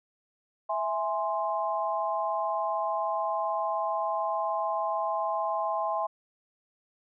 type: chord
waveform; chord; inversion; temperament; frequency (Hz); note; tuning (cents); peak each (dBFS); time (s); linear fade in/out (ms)
sine; E augmented; none; equal with one note detuned; 657.4 / 830.6 / 1046.5; E5 / G#5 / B#5; -5 / 0 / 0; -31; 0.69-6.07; 10
effects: none